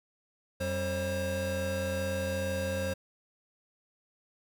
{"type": "tone cluster", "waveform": "square", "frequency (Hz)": [89.7, 192.1, 534], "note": ["F2", "G3", "C5"], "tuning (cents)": [47, -35, 35], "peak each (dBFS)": [-36, -39, -33], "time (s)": [0.6, 2.94], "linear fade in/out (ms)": 10, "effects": []}